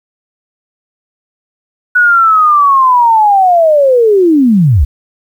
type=linear sweep; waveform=sine; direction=down; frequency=1480 to 56.5 Hz; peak=-4 dBFS; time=1.95-4.85 s; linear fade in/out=10 ms; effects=7-bit